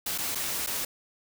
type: noise with dropouts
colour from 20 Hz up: white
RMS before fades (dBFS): -31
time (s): 0.06-0.85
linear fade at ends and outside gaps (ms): 5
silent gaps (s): 0.179-0.184 / 0.35-0.354 / 0.664-0.671
effects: none